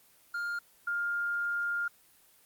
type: tone pair in turn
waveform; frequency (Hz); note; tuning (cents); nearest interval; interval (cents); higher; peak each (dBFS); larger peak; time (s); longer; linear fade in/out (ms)
triangle / sine; 1407 / 1407; F6 / F6; +12 / +12; unison; 0; neither; -30 / -29; second; 0.34-0.59 / 0.87-1.88; second; 5
effects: white hiss -62 dBFS RMS until 2.45 s + Opus 24 kbps